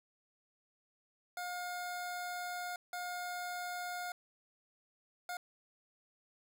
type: tone bursts at uneven times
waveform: 25% pulse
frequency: 714 Hz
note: F5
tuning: 38 cents sharp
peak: -35 dBFS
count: 3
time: 1.37-2.76 / 2.93-4.12 / 5.29-5.37 s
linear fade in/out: 2 ms
effects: none